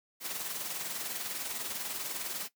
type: noise with tremolo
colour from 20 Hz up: white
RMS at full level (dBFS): -35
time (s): 0.2-2.49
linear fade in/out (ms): 50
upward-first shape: triangle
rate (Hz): 20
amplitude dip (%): 55
effects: noise-tail reverb RT60 0.1 s tail -17 dB re dry + high-pass 150 Hz 12 dB/octave